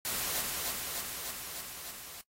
white noise with echo, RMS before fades -34 dBFS, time 0.05-0.41 s, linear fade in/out 0 ms, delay 300 ms, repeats 6, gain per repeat -2 dB, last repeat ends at 2.21 s, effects noise-tail reverb RT60 0.1 s tail -21 dB re dry + AAC 48 kbps

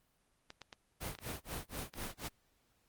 clicks, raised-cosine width 0.2 ms, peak -30 dBFS, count 10, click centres 0.504 / 0.617 / 0.728 / 1.084 / 1.151 / 1.188 / 1.305 / 1.758 / 1.939 / 2.037 s
pink noise with tremolo, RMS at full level -40 dBFS, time 1-2.29 s, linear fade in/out 20 ms, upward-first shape sine, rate 4.1 Hz, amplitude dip 100%
effects pink hiss -75 dBFS RMS until 2.88 s + Opus 32 kbps

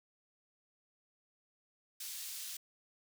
pink high-pass noise, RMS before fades -44 dBFS, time 2-2.57 s, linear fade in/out 5 ms, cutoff 4200 Hz, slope 12 dB/octave, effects none

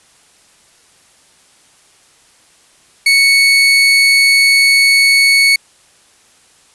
30% pulse tone, 2217 Hz, C#7, in tune, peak -4 dBFS, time 3.06-5.56 s, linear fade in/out 5 ms, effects white hiss -49 dBFS RMS until 6.74 s + resampled to 24000 Hz

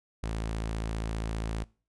sawtooth tone, 55 Hz, A1, in tune, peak -27 dBFS, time 0.23-1.64 s, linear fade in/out 5 ms, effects noise-tail reverb RT60 0.4 s tail -24 dB re dry + resampled to 24000 Hz

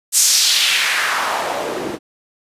white noise with band-pass filter sweep, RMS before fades -17 dBFS, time 0.12-1.99 s, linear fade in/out 50 ms, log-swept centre 8000 to 280 Hz, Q 1.9, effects resampled to 32000 Hz

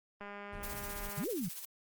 click train, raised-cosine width 0.5 ms, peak -31 dBFS, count 210, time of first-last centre 0.21-1.24 s, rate 203 Hz
brown noise, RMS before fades -46 dBFS, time 0.52-1.1 s, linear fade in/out 10 ms
blue noise with tremolo, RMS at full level -42 dBFS, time 0.63-1.65 s, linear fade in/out 2 ms, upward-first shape sine, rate 15 Hz, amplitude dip 60%
sine exponential two-way sweep, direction up then down, 123.47 to 523 to 152.8 Hz, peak -34 dBFS, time 1.17-1.49 s, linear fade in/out 10 ms, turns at 1.29 s
effects Opus 32 kbps

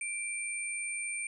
sine tone pair together, 2353 / 8884 Hz, D7 / C#9, +3 / +3 cents, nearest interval octave + major seventh, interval 2300 cents, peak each -36 / -37 dBFS, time 0.01-1.27 s, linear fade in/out 2 ms, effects none

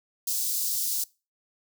white high-pass noise, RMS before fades -28 dBFS, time 0.27-1.04 s, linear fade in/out 5 ms, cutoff 4600 Hz, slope 24 dB/octave, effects noise-tail reverb RT60 0.3 s tail -23 dB re dry

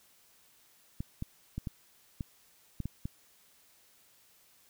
clicks, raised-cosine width 5 ms, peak -23 dBFS, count 8, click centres 1.005 / 1.224 / 1.58 / 1.672 / 2.208 / 2.803 / 2.856 / 3.055 s, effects white hiss -64 dBFS RMS until 4.69 s

